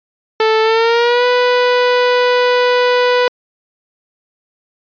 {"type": "tone with pitch glide", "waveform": "sawtooth", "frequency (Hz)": [440, 493.9], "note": ["A4", "B4"], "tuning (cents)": [0, 0], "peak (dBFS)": -6, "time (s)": [0.4, 3.28], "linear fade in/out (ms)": 2, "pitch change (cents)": 200, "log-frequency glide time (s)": [0.62, 1.25], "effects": ["resampled to 11025 Hz"]}